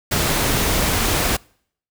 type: noise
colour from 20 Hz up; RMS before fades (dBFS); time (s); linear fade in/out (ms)
pink; -19; 0.11-1.37; 10
effects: noise-tail reverb RT60 0.6 s tail -26 dB re dry